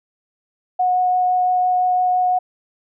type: tone with vibrato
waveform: sine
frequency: 730 Hz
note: F#5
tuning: 24 cents flat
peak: -14 dBFS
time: 0.79-2.39 s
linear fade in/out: 10 ms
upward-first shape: triangle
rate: 5.9 Hz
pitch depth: 8 cents each way
effects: none